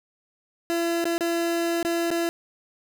30% pulse tone with dropouts, 338 Hz, E4, 43 cents sharp, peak -20 dBFS, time 0.7-2.29 s, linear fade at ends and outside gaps 0 ms, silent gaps 1.042-1.054 / 1.18-1.208 / 1.828-1.849 / 2.105-2.113 s, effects none

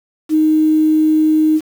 sine tone with quantisation, 311.1 Hz, D#4, in tune, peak -9 dBFS, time 0.29-1.61 s, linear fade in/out 50 ms, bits 6, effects none

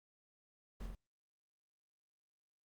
brown noise with echo, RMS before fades -45 dBFS, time 0.8-0.86 s, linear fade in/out 5 ms, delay 46 ms, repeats 2, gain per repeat -2 dB, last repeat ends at 0.952 s, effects Opus 48 kbps

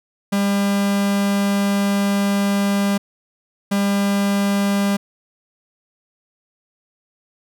45% pulse tone bursts at uneven times, 200 Hz, G3, 35 cents sharp, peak -16 dBFS, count 2, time 0.32-2.98 / 3.71-4.97 s, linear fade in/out 10 ms, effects none

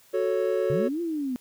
triangle chord, F# minor, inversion none, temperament equal, 370 / 440 / 554.4 Hz, F#4 / A4 / C#5, 0 / 0 / 0 cents, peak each -25 dBFS, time 0.13-0.89 s, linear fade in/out 20 ms
sine linear two-way sweep, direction up then down, 125.7 to 349.2 to 242.8 Hz, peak -26 dBFS, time 0.7-1.36 s, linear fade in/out 0 ms, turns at 1.01 s
effects white hiss -57 dBFS RMS until 1.4 s

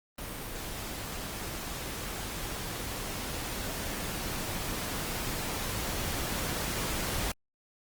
pink noise with level ramp, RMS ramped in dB -39 to -32 dBFS, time 0.18-7.32 s, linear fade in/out 5 ms, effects Opus 32 kbps

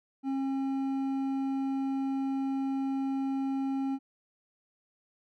triangle tone with hard clipping, 270 Hz, C#4, 45 cents flat, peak -30 dBFS, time 0.23-3.99 s, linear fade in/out 50 ms, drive 10 dB, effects none

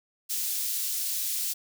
white high-pass noise, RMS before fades -30 dBFS, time 0.29-1.54 s, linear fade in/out 20 ms, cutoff 4200 Hz, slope 12 dB/octave, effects none

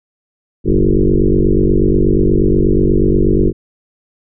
sine tone with frequency modulation, 177 Hz, F3, 23 cents sharp, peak -8 dBFS, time 0.64-3.53 s, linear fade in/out 50 ms, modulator 48.3 Hz, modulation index 4.8, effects none

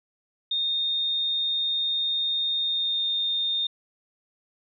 sine tone with pitch glide, 3670 to 3649 Hz, A#7 to A#7, -28 to -38 cents, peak -23 dBFS, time 0.51-3.67 s, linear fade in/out 5 ms, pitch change -10 cents, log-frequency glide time 2.61-3.04 s, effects none

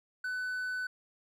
triangle tone, 1500 Hz, F#6, 23 cents sharp, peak -31 dBFS, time 0.24-0.87 s, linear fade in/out 5 ms, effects none

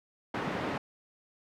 pink band-pass noise, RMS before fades -34 dBFS, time 0.34-0.78 s, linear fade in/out 5 ms, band 160 to 1900 Hz, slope 12 dB/octave, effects none

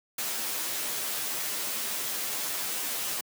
white noise with comb filter, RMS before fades -32 dBFS, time 0.18-3.21 s, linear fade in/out 5 ms, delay 11 ms, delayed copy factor -0.85, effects high-pass 200 Hz 12 dB/octave

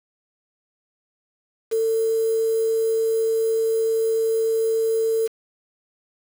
sine tone with quantisation, 448.3 Hz, A4, 32 cents sharp, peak -18 dBFS, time 1.71-5.28 s, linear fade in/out 20 ms, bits 6, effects none

